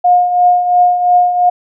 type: tone with tremolo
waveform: sine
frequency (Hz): 715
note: F5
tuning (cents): +41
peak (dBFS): -4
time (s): 0.04-1.5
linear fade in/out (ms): 10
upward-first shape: triangle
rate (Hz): 2.9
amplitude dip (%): 65
effects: none